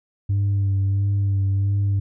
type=tone with vibrato; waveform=sine; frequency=98.9 Hz; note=G2; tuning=16 cents sharp; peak=-15 dBFS; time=0.29-2 s; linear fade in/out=10 ms; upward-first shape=sine; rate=1.5 Hz; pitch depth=25 cents each way; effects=tanh soft clip ceiling -16 dBFS